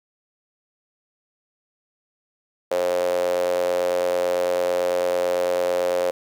sawtooth tone with high-pass filter, 89 Hz, F2, 33 cents sharp, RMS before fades -22 dBFS, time 2.71-6.11 s, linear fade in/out 5 ms, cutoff 520 Hz, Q 8.9, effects none

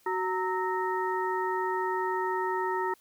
sine tone cluster, 373 / 923 / 1303 / 1859 Hz, F#4 / A#5 / E6 / A#6, +14 / -17 / -20 / -5 cents, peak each -31 / -30 / -36 / -37 dBFS, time 0.06-2.94 s, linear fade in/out 5 ms, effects white hiss -63 dBFS RMS until 3 s

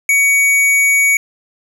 square tone, 2250 Hz, C#7, 25 cents sharp, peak -10 dBFS, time 0.09-1.17 s, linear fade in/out 2 ms, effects 7-bit

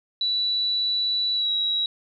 sine tone with pitch glide, 3948 to 3867 Hz, B7 to B7, -1 to -37 cents, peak -21 dBFS, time 0.21-1.86 s, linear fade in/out 2 ms, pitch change -36 cents, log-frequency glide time 1.34-1.5 s, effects none

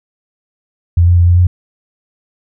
sine tone with pitch steps, 86 / 87.9 / 86.8 / 87.7 / 89.6 Hz, F2 / F2 / F2 / F2 / F2, -26 / +12 / -10 / +8 / +45 cents, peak -5 dBFS, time 0.97-1.47 s, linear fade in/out 5 ms, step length 100 ms, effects none

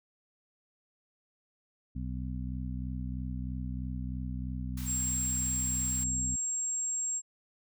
harmonic tone, 63.1 Hz, B1, 38 cents sharp, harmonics 1 / 2 / 3 / 4, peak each -36 / -39 / -41 / -42 dBFS, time 1.95-6.36 s, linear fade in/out 10 ms
white band-stop noise, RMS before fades -46 dBFS, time 4.77-6.04 s, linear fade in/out 5 ms, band 140 to 850 Hz, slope 96 dB/octave
sine tone, 7540 Hz, A#8, 19 cents sharp, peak -30 dBFS, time 4.85-7.22 s, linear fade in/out 50 ms
effects none

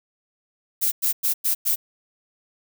violet noise bursts, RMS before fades -21 dBFS, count 5, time 0.81-1.76 s, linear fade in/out 20 ms, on 110 ms, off 100 ms, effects none

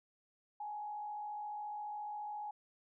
sine tone with frequency modulation, 837 Hz, G#5, 13 cents sharp, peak -40 dBFS, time 0.6-2.51 s, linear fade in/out 5 ms, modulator 54.4 Hz, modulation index 0.4, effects none

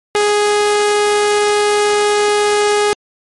sawtooth tone, 415.3 Hz, G#4, in tune, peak -7 dBFS, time 0.15-2.93 s, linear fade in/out 0 ms, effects MP3 48 kbps

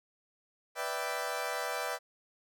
20% pulse chord, E minor seventh, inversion second, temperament equal, 493.9 / 587.3 / 659.3 / 784 Hz, B4 / D5 / E5 / G5, 0 / 0 / 0 / 0 cents, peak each -34 dBFS, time 0.75-1.99 s, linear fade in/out 50 ms, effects none

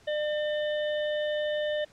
harmonic tone, 601 Hz, D5, 40 cents sharp, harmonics 1 / 3 / 5 / 6, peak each -27 / -37 / -41 / -43 dBFS, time 0.07-1.85 s, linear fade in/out 10 ms, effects pink hiss -58 dBFS RMS until 1.92 s + low-pass 7000 Hz 12 dB/octave

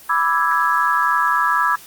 sine chord, E dominant seventh, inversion second, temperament equal, 987.8 / 1174.7 / 1318.5 / 1661.2 Hz, B5 / D6 / E6 / G#6, 0 / 0 / 0 / 0 cents, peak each -20 dBFS, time 0.09-1.76 s, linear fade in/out 10 ms, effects white hiss -42 dBFS RMS until 1.86 s + Opus 24 kbps

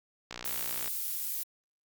click train, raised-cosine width 0.2 ms, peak -21 dBFS, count 35, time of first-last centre 0.31-0.877 s, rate 60 Hz
violet noise, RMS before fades -34 dBFS, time 0.45-1.43 s, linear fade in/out 0 ms
effects Opus 48 kbps

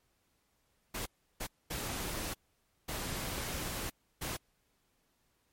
pink noise bursts at uneven times, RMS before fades -38 dBFS, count 5, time 0.94-1.06 / 1.4-1.47 / 1.7-2.34 / 2.88-3.9 / 4.21-4.37 s, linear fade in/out 10 ms, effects pink hiss -75 dBFS RMS until 5.52 s + MP3 64 kbps

